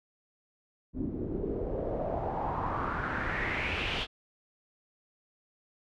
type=noise with low-pass filter sweep; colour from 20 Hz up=pink; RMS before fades=-33 dBFS; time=0.93-4.07 s; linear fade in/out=50 ms; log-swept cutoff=260 to 3300 Hz; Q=4; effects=none